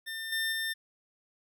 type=tone with level steps; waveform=25% pulse; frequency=1800 Hz; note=A6; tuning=39 cents sharp; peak=-32 / -25 / -27 dBFS; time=0.06-0.74 s; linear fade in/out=20 ms; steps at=0.32 / 0.52 s; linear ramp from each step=5 ms; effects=none